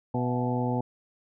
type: harmonic tone with a mistuned harmonic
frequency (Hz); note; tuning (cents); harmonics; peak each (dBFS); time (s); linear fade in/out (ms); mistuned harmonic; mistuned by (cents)
123.47; B2; 0; 1 / 2 / 3 / 4 / 5 / 6 / 7; -29 / -29 / -37 / -34 / -39 / -37 / -34; 0.14-0.81; 5; 5; +90
effects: none